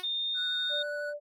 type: tone with exponential decay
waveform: 5% pulse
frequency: 365.4 Hz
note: F#4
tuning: 22 cents flat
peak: -28 dBFS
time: 0-0.12 s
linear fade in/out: 0 ms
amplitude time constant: 25 ms
type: tone with pitch glide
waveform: sine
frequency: 3639 to 3669 Hz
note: A#7 to A#7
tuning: -42 to -28 cents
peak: -29 dBFS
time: 0.03-0.83 s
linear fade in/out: 10 ms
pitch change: +14 cents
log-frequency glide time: 0.14-0.44 s
type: tone with vibrato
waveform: triangle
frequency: 1480 Hz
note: F#6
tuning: in tune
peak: -34 dBFS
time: 0.34-1.14 s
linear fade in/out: 50 ms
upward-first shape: square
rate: 12 Hz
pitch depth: 10 cents each way
type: tone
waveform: sine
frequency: 587.3 Hz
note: D5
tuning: in tune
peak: -34 dBFS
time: 0.69-1.2 s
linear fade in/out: 50 ms
effects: none